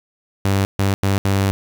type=tone bursts at uneven times; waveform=sawtooth; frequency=98 Hz; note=G2; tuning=in tune; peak=-11 dBFS; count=4; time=0.45-0.65 / 0.79-0.94 / 1.03-1.18 / 1.25-1.51 s; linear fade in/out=0 ms; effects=7-bit